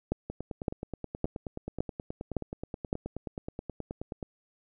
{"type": "two click trains", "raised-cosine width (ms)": 2, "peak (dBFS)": [-14, -22], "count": [6, 38], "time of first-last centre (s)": [[0.12, 2.929], [0.3, 4.228]], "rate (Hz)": [1.78, 9.42], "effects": []}